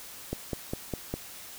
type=click train; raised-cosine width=2 ms; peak=-17 dBFS; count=5; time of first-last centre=0.33-1.14 s; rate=4.94 Hz; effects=white hiss -45 dBFS RMS until 1.58 s